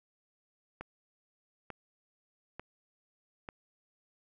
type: click train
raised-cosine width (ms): 0.5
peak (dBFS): -26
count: 4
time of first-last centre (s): 0.81-3.489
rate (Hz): 1.12
effects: none